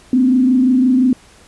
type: tone with frequency modulation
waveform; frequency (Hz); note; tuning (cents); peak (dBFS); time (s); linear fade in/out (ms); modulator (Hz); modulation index
sine; 255.5; C4; -41; -9; 0.13-1.13; 2; 25.8; 0.58
effects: pink hiss -46 dBFS RMS until 1.47 s + resampled to 24000 Hz